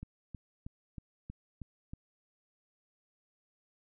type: click train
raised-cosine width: 5 ms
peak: -30 dBFS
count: 7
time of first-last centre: 0.03-1.935 s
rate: 3.15 Hz
effects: none